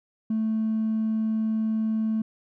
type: tone with hard clipping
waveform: sine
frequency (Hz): 220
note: A3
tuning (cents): 0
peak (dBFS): -23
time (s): 0.3-2.22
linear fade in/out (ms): 5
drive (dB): 1
effects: none